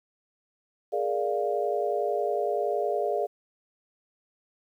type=chord; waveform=sine; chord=Bb dominant seventh; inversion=third; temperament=equal; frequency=415.3 / 466.2 / 587.3 / 698.5 Hz; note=Ab4 / Bb4 / D5 / F5; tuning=0 / 0 / 0 / 0 cents; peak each=-29 / -32 / -30 / -30 dBFS; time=0.92-3.27 s; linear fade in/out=20 ms; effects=10-bit